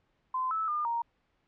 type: tone with pitch steps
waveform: sine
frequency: 1029 / 1307 / 1208 / 934 Hz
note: C6 / E6 / D6 / A#5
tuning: -29 / -15 / +48 / +3 cents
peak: -28 dBFS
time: 0.34-1.02 s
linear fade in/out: 5 ms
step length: 170 ms
effects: pink hiss -73 dBFS RMS until 1.47 s + low-pass 3000 Hz 12 dB/octave